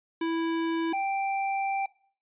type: tone pair in turn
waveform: square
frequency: 329.6 / 783.9 Hz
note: E4 / G5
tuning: 0 / 0 cents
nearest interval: octave + minor third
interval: 1500 cents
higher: second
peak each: -27 dBFS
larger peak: neither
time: 0.21-0.93 / 0.93-1.86 s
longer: second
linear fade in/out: 5 ms
effects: noise-tail reverb RT60 0.5 s tail -21 dB re dry + resampled to 8000 Hz